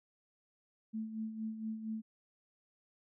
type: tone with tremolo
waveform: sine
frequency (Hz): 220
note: A3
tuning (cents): 0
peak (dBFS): -35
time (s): 0.93-2.02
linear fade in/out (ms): 20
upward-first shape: sine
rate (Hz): 4.3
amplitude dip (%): 60
effects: none